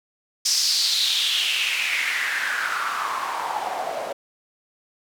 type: noise with band-pass filter sweep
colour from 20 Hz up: white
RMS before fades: -24 dBFS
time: 0.45-4.13 s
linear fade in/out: 10 ms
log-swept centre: 5500 to 600 Hz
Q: 4.6
effects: none

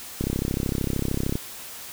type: click train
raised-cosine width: 3 ms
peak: -12 dBFS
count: 39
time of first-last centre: 0.21-1.355 s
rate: 33.2 Hz
effects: white hiss -39 dBFS RMS until 1.92 s

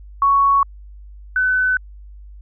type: tone pair in turn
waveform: sine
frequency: 1113 / 1508.6 Hz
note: C#6 / F#6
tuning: +7 / +33 cents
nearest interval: perfect fourth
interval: 526 cents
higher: second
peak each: -11 / -14 dBFS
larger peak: first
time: 0.22-0.63 / 1.36-1.77 s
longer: neither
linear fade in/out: 2 ms
effects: added 50 Hz sine -36 dBFS peak until 2.41 s

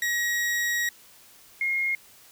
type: tone pair in turn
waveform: 40% pulse / sine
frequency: 1900 / 2144 Hz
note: A#6 / C7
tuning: +33 / +42 cents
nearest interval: major second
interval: 209 cents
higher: second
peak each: -23 dBFS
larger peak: neither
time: 0.02-0.89 / 1.61-1.95 s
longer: first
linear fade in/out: 2 ms
effects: white hiss -53 dBFS RMS until 2.31 s

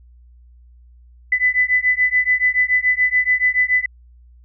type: beating tone pair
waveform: sine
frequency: 1997 / 2004 Hz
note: B6 / B6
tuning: +19 / +25 cents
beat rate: 7 Hz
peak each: -17 dBFS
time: 1.32-3.86 s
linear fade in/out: 5 ms
effects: added 60 Hz sine -44 dBFS peak until 4.44 s

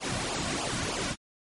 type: noise with flanger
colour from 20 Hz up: pink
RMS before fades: -31 dBFS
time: 0-1.16 s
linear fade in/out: 50 ms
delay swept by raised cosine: 0.5 to 2.4 ms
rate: 3.2 Hz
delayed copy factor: -0.75
effects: low-pass 10000 Hz 12 dB/octave + MP3 48 kbps

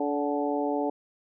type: harmonic tone with a mistuned harmonic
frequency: 144.3 Hz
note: D3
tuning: 30 cents flat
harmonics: 2 / 3 / 4 / 5 / 6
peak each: -29 / -31 / -32 / -33 / -34 dBFS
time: 0-0.9 s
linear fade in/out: 5 ms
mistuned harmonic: 5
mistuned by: +37 cents
effects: none

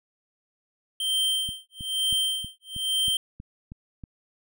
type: tone with tremolo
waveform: square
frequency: 3136 Hz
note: G7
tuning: in tune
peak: -22 dBFS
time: 1-3.17 s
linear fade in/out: 2 ms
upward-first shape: sine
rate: 1.1 Hz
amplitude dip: 100%
type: click train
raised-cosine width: 5 ms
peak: -27 dBFS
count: 9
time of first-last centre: 1.49-4.038 s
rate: 3.14 Hz
effects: none

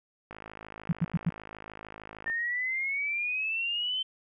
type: click train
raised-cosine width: 0.5 ms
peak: -27 dBFS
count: 107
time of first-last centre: 0.31-2.299 s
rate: 53.3 Hz
type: tone bursts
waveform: sine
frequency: 168.3 Hz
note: E3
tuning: 36 cents sharp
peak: -22 dBFS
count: 4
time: 0.89-1.296 s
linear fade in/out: 5 ms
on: 34 ms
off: 90 ms
type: exponential sweep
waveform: sine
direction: up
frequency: 1796 to 3099 Hz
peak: -28 dBFS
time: 2.26-4.03 s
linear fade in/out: 10 ms
effects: none

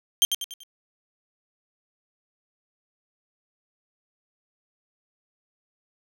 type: tone with echo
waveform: sawtooth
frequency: 3169 Hz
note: G7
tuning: 18 cents sharp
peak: -12 dBFS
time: 0.22-0.25 s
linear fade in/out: 0 ms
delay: 96 ms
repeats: 4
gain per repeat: -7 dB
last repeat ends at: 0.634 s
effects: none

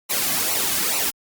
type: noise with flanger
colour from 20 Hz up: white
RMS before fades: -22 dBFS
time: 0.09-1.11 s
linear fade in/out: 20 ms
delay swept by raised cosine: 0.59 to 2.19 ms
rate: 2.3 Hz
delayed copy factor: -0.65
effects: Opus 48 kbps

